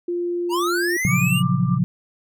sine tone, 349.2 Hz, F4, in tune, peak -21 dBFS, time 0.08-0.97 s, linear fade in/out 5 ms
square linear sweep, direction up, 884 to 2931 Hz, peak -22 dBFS, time 0.49-1.43 s, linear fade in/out 50 ms
sine chord, Gb major seventh, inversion first, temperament equal, 116.54 / 138.59 / 174.61 / 185 Hz, Bb2 / Db3 / F3 / Gb3, 0 / 0 / 0 / 0 cents, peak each -24 / -21 / -21 / -24 dBFS, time 1.05-1.84 s, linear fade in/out 0 ms
sine tone with tremolo, 1184 Hz, D6, 14 cents sharp, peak -26 dBFS, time 1.06-1.79 s, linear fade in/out 50 ms, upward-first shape triangle, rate 3.1 Hz, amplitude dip 80%
effects none

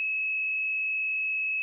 sine tone with frequency modulation, 2579 Hz, E7, 39 cents flat, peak -26 dBFS, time 0-1.62 s, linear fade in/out 0 ms, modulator 43.1 Hz, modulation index 0.71, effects none

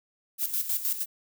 violet noise with tremolo, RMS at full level -27 dBFS, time 0.38-1.06 s, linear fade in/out 50 ms, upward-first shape square, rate 6.4 Hz, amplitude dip 65%, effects none

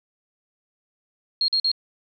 sine tone bursts, 4251 Hz, C8, 27 cents sharp, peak -18 dBFS, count 3, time 1.41-1.716 s, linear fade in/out 2 ms, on 72 ms, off 45 ms, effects none

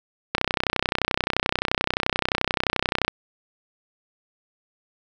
click train, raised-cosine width 0.3 ms, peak -4 dBFS, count 87, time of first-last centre 0.35-3.08 s, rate 31.5 Hz, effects none

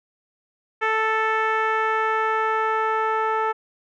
10% pulse tone with low-pass filter sweep, 440 Hz, A4, in tune, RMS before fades -22 dBFS, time 0.81-3.53 s, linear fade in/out 20 ms, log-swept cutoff 1900 to 1200 Hz, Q 1.5, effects none

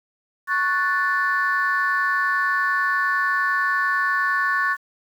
sine chord, F# minor, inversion second, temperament equal, 1108.7 / 1480 / 1760 Hz, C#6 / F#6 / A6, 0 / 0 / 0 cents, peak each -22 / -23 / -21 dBFS, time 0.47-4.77 s, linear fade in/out 50 ms, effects tanh soft clip ceiling -12 dBFS + 8-bit

